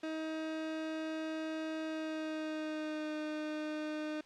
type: tone with pitch glide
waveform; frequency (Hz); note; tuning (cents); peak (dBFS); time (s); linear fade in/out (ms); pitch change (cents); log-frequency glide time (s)
30% pulse; 316.4 to 306; D#4 to D#4; +29 to -29; -34; 0.03-4.21; 5; -58; 1.85-3.15
effects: white hiss -61 dBFS RMS until 4.25 s + low-pass 4000 Hz 12 dB/octave